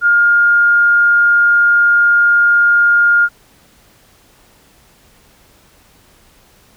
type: tone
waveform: sine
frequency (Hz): 1414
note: F6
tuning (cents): +21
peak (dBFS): -7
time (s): 0.01-3.29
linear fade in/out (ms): 50
effects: pink hiss -49 dBFS RMS until 6.76 s